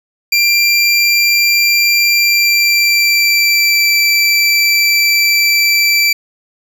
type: tone with pitch glide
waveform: 25% pulse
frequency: 2371 to 2334 Hz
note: D7 to D7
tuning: +16 to -11 cents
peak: -5 dBFS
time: 0.32-6.13 s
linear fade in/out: 5 ms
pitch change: -27 cents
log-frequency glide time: 2.11-3.9 s
effects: none